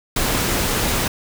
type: noise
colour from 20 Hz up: pink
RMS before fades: -20 dBFS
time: 0.16-1.08 s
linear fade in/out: 5 ms
effects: none